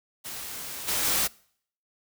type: noise with level steps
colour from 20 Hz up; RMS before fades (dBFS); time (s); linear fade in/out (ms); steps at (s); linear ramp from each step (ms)
white; -37 / -27 / -25; 0.24-1.28; 20; 0.87 / 1.03; 20
effects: noise-tail reverb RT60 0.6 s tail -24 dB re dry